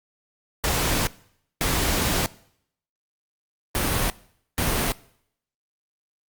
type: noise bursts at uneven times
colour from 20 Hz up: pink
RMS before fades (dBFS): -23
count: 4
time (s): 0.64-1.07 / 1.61-2.26 / 3.75-4.1 / 4.58-4.92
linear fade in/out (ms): 0
effects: noise-tail reverb RT60 0.7 s tail -21 dB re dry + Opus 48 kbps